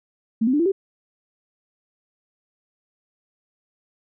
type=tone with pitch steps; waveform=sine; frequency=223.4 / 256.6 / 294.8 / 338.6 / 389 Hz; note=A3 / C4 / D4 / E4 / G4; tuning=+27 / -34 / +7 / +46 / -13 cents; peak=-16 dBFS; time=0.41-0.72 s; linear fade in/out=10 ms; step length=62 ms; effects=none